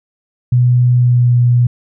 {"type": "tone with pitch glide", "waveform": "sine", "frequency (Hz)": [123.47, 121.77], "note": ["B2", "B2"], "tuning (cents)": [0, -24], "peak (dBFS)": -7, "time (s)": [0.52, 1.67], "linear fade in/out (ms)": 5, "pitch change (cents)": -24, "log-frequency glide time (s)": [0.95, 1.34], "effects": []}